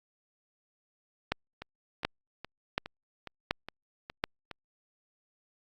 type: two click trains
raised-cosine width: 0.3 ms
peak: -11 / -24 dBFS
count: 5 / 8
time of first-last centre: 1.32-4.24 / 1.62-4.513 s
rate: 1.37 / 2.42 Hz
effects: Opus 48 kbps